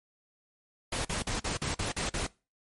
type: noise bursts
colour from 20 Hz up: pink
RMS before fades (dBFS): -32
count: 8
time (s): 0.92-2.268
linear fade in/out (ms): 5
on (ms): 130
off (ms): 44
effects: noise-tail reverb RT60 0.3 s tail -22 dB re dry + MP3 48 kbps